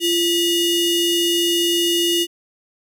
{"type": "ring-modulated tone", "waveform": "45% pulse", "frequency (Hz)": 1613, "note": "G6", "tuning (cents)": 49, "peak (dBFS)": -13, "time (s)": [0, 2.27], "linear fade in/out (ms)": 50, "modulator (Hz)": 1270, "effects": []}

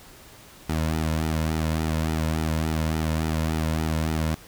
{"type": "tone with flanger", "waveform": "sawtooth", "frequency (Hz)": 79.3, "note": "D#2", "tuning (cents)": 33, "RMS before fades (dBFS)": -25, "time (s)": [0.69, 4.35], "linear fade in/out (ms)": 5, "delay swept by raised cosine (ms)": [1.8, 2.61], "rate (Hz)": 3.5, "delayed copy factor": -0.65, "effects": ["pink hiss -48 dBFS RMS until 4.47 s"]}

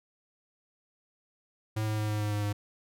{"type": "tone with pitch steps", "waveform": "square", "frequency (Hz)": [108.6, 107.66, 106.73, 105.81, 104.9, 104, 103.1], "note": ["A2", "A2", "G#2", "G#2", "G#2", "G#2", "G#2"], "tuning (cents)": [-22, -37, 48, 33, 18, 3, -12], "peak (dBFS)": -29, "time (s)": [1.76, 2.53], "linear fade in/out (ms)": 10, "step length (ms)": 110, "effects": []}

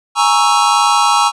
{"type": "chord", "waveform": "square", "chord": "A# half-diminished seventh", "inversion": "third", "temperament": "equal", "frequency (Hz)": [830.6, 932.3, 1108.7, 1318.5], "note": ["G#5", "A#5", "C#6", "E6"], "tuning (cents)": [0, 0, 0, 0], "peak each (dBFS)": -16, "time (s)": [0.15, 1.32], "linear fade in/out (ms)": 50, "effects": ["resampled to 22050 Hz"]}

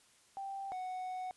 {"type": "tone pair in turn", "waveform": ["sine", "triangle"], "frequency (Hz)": [784, 740], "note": ["G5", "F#5"], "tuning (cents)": [0, 0], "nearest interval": "minor second", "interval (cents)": 100, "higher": "first", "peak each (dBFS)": [-39, -36], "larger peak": "second", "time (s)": [[0.37, 0.72], [0.72, 1.31]], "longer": "second", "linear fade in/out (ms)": 0, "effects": ["white hiss -66 dBFS RMS until 1.36 s", "resampled to 24000 Hz"]}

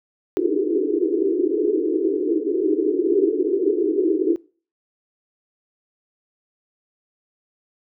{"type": "band-pass noise", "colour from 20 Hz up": "white", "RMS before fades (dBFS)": -20, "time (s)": [0.37, 4.36], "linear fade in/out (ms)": 0, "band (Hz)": [300, 430], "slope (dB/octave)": 96, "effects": ["noise-tail reverb RT60 0.4 s tail -23 dB re dry"]}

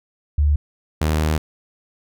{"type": "tone pair in turn", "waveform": ["sine", "sawtooth"], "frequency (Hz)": [73.42, 77.6], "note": ["D2", "D#2"], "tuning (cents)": [0, -4], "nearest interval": "minor second", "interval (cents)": 96, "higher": "second", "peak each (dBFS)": -13, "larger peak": "neither", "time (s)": [[0.38, 0.56], [1.01, 1.38]], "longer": "second", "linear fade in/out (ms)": 5, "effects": []}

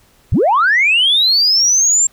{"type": "linear sweep", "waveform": "sine", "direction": "up", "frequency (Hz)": [51.91, 7459], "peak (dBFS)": -8, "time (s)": [0.32, 2.07], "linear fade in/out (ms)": 5, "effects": ["tanh soft clip ceiling -5 dBFS", "pink hiss -52 dBFS RMS until 2.12 s"]}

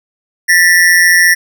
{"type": "ring-modulated tone", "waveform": "square", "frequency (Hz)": 1864.7, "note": "A#6", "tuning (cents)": 0, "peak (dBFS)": -3, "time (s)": [0.48, 1.35], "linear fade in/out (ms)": 20, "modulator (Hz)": 87.2, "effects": []}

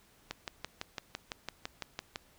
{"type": "click train", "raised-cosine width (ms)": 0.2, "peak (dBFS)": -19, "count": 12, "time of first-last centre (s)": [0.31, 2.159], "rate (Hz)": 5.95, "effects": ["pink hiss -64 dBFS RMS until 2.38 s"]}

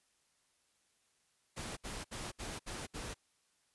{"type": "noise bursts", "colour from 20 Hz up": "pink", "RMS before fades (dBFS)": -43, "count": 6, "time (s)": [1.56, 3.145], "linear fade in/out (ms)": 20, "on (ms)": 210, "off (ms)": 65, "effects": ["white hiss -75 dBFS RMS until 3.74 s", "resampled to 24000 Hz"]}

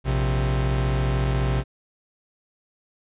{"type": "tone pair together", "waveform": "45% pulse", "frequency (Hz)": [58.41, 131], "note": ["A#1", "C3"], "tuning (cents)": [4, 2], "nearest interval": "octave + major second", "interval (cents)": 1398, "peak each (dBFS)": -23, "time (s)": [0.04, 1.64], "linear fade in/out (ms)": 50, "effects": ["resampled to 8000 Hz"]}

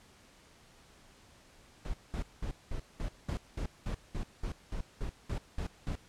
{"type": "noise bursts", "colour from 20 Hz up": "brown", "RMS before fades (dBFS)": -35, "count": 15, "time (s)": [1.85, 5.955], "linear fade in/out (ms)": 2, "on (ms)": 87, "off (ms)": 200, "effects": ["pink hiss -60 dBFS RMS until 6.08 s", "low-pass 9000 Hz 12 dB/octave"]}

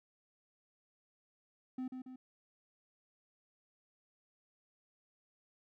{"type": "tone with echo", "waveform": "triangle", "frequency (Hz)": 256.7, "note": "C4", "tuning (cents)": -33, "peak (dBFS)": -35, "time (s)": [1.78, 1.88], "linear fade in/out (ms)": 5, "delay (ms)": 140, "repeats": 2, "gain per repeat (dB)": -5, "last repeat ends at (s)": 2.16, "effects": []}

